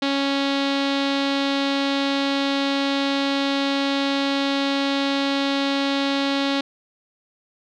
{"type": "tone with low-pass filter", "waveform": "sawtooth", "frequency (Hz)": 277, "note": "C#4", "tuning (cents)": -1, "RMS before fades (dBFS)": -22, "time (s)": [0.02, 6.61], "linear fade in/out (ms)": 5, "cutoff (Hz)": 3900, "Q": 3.2, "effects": []}